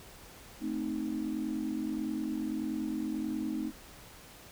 sine chord, A diminished, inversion none, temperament equal, 220 / 261.6 / 311.1 Hz, A3 / C4 / Eb4, 0 / 0 / 0 cents, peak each -36 / -36 / -34 dBFS, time 0.6-3.72 s, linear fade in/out 50 ms, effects tanh soft clip ceiling -24 dBFS + pink hiss -52 dBFS RMS until 4.51 s

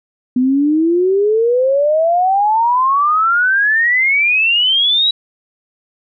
sine exponential sweep, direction up, 246.9 to 3915 Hz, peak -10 dBFS, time 0.36-5.11 s, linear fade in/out 5 ms, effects none

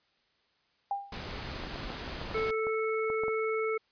sine tone with exponential decay, 800 Hz, G5, 35 cents sharp, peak -26 dBFS, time 0.91-1.22 s, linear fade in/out 2 ms, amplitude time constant 66 ms
pink noise, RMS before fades -39 dBFS, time 1.12-2.51 s, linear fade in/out 5 ms
clicks, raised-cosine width 1 ms, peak -26 dBFS, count 12, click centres 1.637 / 1.759 / 1.903 / 2.077 / 2.215 / 2.313 / 2.344 / 2.378 / 2.669 / 3.101 / 3.236 / 3.282 s
harmonic tone, 440 Hz, A4, in tune, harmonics 1 / 3 / 5, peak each -29 / -36 / -37 dBFS, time 2.34-3.78 s, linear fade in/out 10 ms
effects white hiss -71 dBFS RMS until 3.91 s + resampled to 11025 Hz

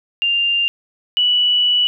sine tone pair in turn, 2794 / 2952 Hz, F7 / F#7, 0 / -5 cents, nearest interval minor second, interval 95 cents, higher second, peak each -14 / -12 dBFS, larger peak second, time 0.22-0.68 / 1.17-1.87 s, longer second, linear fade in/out 0 ms, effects none

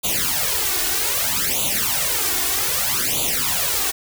white noise with flanger, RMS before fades -21 dBFS, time 0.03-3.92 s, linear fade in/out 20 ms, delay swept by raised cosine 0.28 to 2.78 ms, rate 0.63 Hz, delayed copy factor +0.9, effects none

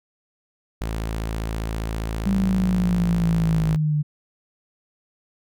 sawtooth tone, 55 Hz, A1, in tune, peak -21 dBFS, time 0.81-3.76 s, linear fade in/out 0 ms
sine linear sweep, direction down, 197.4 to 147.8 Hz, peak -18 dBFS, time 2.25-4.03 s, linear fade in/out 20 ms
effects none

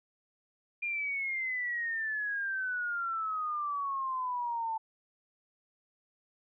sine exponential sweep, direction down, 2420 to 882 Hz, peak -31 dBFS, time 0.82-4.78 s, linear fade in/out 10 ms, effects none

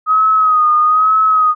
sine tone with vibrato, 1257 Hz, D#6, 17 cents sharp, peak -8 dBFS, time 0.06-1.55 s, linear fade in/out 50 ms, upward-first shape sine, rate 1.1 Hz, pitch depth 47 cents each way, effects none

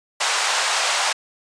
pink band-pass noise, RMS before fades -21 dBFS, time 0.2-1.13 s, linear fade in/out 10 ms, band 710 to 8600 Hz, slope 24 dB/octave, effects resampled to 22050 Hz

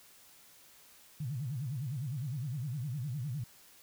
sine tone with vibrato, 134.4 Hz, C3, 47 cents sharp, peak -34 dBFS, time 1.2-3.44 s, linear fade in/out 5 ms, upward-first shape sine, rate 9.8 Hz, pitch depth 260 cents each way, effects white hiss -59 dBFS RMS until 3.82 s

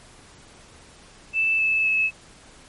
sine tone with pitch steps, 2640 / 2617 / 2595 Hz, E7 / E7 / E7, +2 / -13 / -28 cents, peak -18 dBFS, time 1.33-2.11 s, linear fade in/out 50 ms, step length 260 ms, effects pink hiss -49 dBFS RMS until 2.68 s + MP3 48 kbps

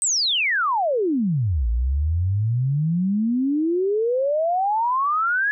sine exponential two-way sweep, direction down then up, 8470 to 55 to 1709 Hz, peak -18 dBFS, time 0.02-5.51 s, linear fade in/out 0 ms, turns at 1.68 s, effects none

